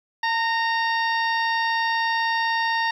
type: harmonic tone with a mistuned harmonic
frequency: 924 Hz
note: A#5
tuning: 16 cents flat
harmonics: 1 / 2 / 3 / 4 / 5 / 6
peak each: -23 / -24 / -34 / -34 / -36 / -37 dBFS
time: 0.23-2.91 s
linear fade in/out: 5 ms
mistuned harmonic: 1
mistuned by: -30 cents
effects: 9-bit